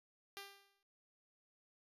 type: tone with exponential decay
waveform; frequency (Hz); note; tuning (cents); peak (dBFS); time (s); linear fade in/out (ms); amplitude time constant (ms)
5% pulse; 397.4; G4; +24; -34; 0.37-0.83; 0; 100
effects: resampled to 32000 Hz